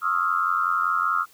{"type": "tone cluster", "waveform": "sine", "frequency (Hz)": [1088, 1219, 1304, 1395], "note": ["C#6", "D#6", "E6", "F6"], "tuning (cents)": [-33, -36, -19, -2], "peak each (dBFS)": [-31, -26, -24, -25], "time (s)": [0.01, 1.26], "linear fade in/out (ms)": 50, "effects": ["white hiss -55 dBFS RMS until 1.33 s"]}